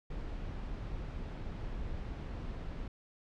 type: noise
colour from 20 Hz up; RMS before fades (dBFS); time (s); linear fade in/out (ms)
brown; -40; 0.1-2.88; 5
effects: low-pass 4000 Hz 12 dB/octave